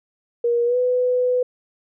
sine tone with pitch glide, 474.2 to 498.9 Hz, A#4 to B4, +30 to +17 cents, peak -16 dBFS, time 0.44-1.43 s, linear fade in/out 5 ms, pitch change +87 cents, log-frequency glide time 0.65-0.77 s, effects none

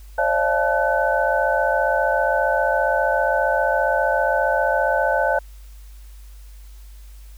sine tone cluster, 539 / 594 / 681 / 868 / 1506 Hz, C#5 / D5 / F5 / A5 / F#6, -49 / +20 / -44 / -24 / +30 cents, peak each -23 dBFS, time 0.18-5.39 s, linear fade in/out 5 ms, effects added 50 Hz sine -38 dBFS peak until 7.37 s + white hiss -54 dBFS RMS until 7.37 s

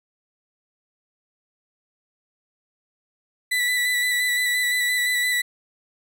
35% pulse tone with vibrato, 1975.5 Hz, B6, in tune, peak -18 dBFS, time 3.51-5.42 s, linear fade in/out 10 ms, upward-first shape square, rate 5.8 Hz, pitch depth 17 cents each way, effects none

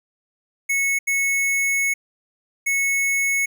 square tone bursts at uneven times, 2200 Hz, C#7, 14 cents flat, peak -19 dBFS, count 3, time 0.69-0.99 / 1.07-1.94 / 2.66-3.46 s, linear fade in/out 10 ms, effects none

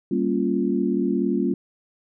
sine chord, G half-diminished seventh, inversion none, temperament equal, 196 / 233.1 / 277.2 / 349.2 Hz, G3 / Bb3 / Db4 / F4, 0 / 0 / 0 / 0 cents, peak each -25 dBFS, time 0.11-1.54 s, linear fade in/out 5 ms, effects none

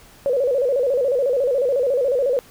sine tone with vibrato, 523.3 Hz, C5, in tune, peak -16 dBFS, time 0.26-2.39 s, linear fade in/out 0 ms, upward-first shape square, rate 14 Hz, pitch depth 110 cents each way, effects pink hiss -48 dBFS RMS until 2.5 s

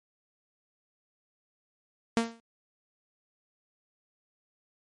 sawtooth tone with exponential decay, 230 Hz, A#3, 23 cents flat, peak -16 dBFS, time 2.17-2.4 s, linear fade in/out 0 ms, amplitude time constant 50 ms, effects low-pass 10000 Hz 12 dB/octave + MP3 48 kbps

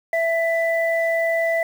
sine tone pair together, 663 / 1986.8 Hz, E5 / B6, +10 / +10 cents, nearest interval octave + perfect fifth, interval 1900 cents, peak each -19 / -23 dBFS, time 0.13-1.63 s, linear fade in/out 2 ms, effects 7-bit

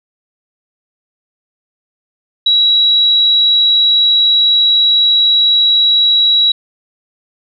sine tone, 3886 Hz, B7, 29 cents flat, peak -7 dBFS, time 2.46-6.52 s, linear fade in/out 5 ms, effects none

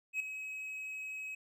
triangle tone with ADSR envelope, 2552 Hz, D#7, 43 cents sharp, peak -28 dBFS, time 0.13-1.35 s, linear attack 71 ms, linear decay 3 ms, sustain -10 dB, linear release 6 ms, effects none

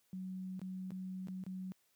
sine tone with dropouts, 186.6 Hz, F#3, 15 cents sharp, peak -40 dBFS, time 0.13-1.72 s, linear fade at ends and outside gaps 0 ms, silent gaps 0.594-0.616 / 0.906-0.918 / 1.272-1.284 / 1.438-1.465 s, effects white hiss -75 dBFS RMS until 1.95 s + high-pass 100 Hz 12 dB/octave

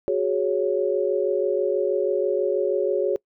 sine chord, F# suspended second, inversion none, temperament just, 370 / 416.2 / 555 Hz, F#4 / G#4 / C#5, 0 / +4 / +2 cents, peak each -24 dBFS, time 0.08-3.16 s, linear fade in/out 0 ms, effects noise-tail reverb RT60 0.1 s tail -25 dB re dry

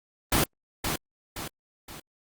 pink noise with echo, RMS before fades -22 dBFS, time 0.32-0.44 s, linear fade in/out 5 ms, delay 520 ms, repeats 3, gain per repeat -7 dB, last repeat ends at 2 s, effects Opus 24 kbps

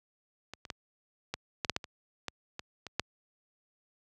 clicks, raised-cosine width 0.2 ms, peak -24 / -28 / -18 / -16 / -13 / -10 / -12 / -24 / -17 / -21 / -24 / -11 dBFS, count 12, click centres 0.536 / 0.652 / 0.702 / 1.34 / 1.648 / 1.697 / 1.764 / 1.842 / 2.283 / 2.594 / 2.867 / 2.996 s, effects high-pass 60 Hz 12 dB/octave

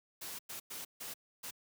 white noise bursts at uneven times, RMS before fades -44 dBFS, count 5, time 0.21-0.39 / 0.49-0.6 / 0.7-0.85 / 1-1.14 / 1.43-1.51 s, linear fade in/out 10 ms, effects high-pass 100 Hz 12 dB/octave

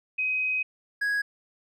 sine / triangle tone pair in turn, 2521 / 1659 Hz, D#7 / G#6, +22 / -2 cents, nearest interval perfect fifth, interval 724 cents, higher first, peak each -24 / -22 dBFS, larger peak second, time 0.18-0.63 / 1.01-1.22 s, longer first, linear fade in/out 10 ms, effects none

